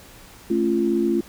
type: chord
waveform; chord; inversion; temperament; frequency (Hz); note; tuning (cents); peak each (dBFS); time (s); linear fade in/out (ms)
sine; A augmented; none; just; 220 / 275 / 343.8; A3 / C#4 / E#4; 0 / -14 / -27; -23 / -25 / -20; 0.5-1.21; 5
effects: pink hiss -46 dBFS RMS until 1.28 s